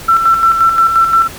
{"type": "tone with tremolo", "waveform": "sine", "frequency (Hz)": 1342, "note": "E6", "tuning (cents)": 31, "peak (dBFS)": -5, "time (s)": [0.08, 1.28], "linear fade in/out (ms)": 10, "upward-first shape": "square", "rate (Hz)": 5.7, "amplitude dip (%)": 50, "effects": ["pink hiss -30 dBFS RMS until 1.38 s"]}